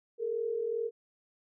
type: tone pair together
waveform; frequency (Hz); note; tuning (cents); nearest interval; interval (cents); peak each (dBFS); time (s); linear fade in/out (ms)
sine; 420 / 462.5; G#4 / A#4; +19 / -14; major second; 167; -36 / -31; 0.18-0.91; 50
effects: none